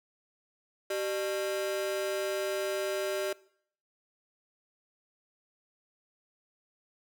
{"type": "ring-modulated tone", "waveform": "45% pulse", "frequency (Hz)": 493.9, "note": "B4", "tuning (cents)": 0, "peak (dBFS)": -27, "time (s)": [0.9, 3.33], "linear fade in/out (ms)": 5, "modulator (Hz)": 109, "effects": ["noise-tail reverb RT60 0.6 s tail -21 dB re dry"]}